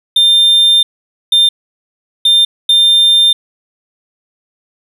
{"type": "tone bursts at uneven times", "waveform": "triangle", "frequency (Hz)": 3600, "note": "A7", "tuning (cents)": 39, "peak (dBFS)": -4, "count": 4, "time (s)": [[0.16, 0.83], [1.32, 1.49], [2.25, 2.45], [2.69, 3.33]], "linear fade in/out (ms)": 5, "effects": []}